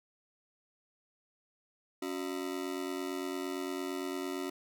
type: ring-modulated tone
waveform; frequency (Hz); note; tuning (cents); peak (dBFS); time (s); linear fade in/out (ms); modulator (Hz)
40% pulse; 323.5; E4; -32; -31; 2.02-4.5; 5; 44.4
effects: none